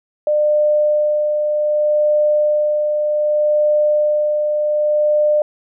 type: tone with tremolo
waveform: sine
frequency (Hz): 600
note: D5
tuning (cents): +37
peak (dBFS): -11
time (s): 0.27-5.42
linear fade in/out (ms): 2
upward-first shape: sine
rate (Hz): 0.65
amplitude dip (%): 35
effects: none